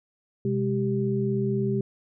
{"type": "tone cluster", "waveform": "sine", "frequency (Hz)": [128.1, 204.2, 390.7], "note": ["C3", "G#3", "G4"], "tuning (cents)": [-36, -29, -6], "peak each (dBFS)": -27, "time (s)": [0.45, 1.81], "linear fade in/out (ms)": 2, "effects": []}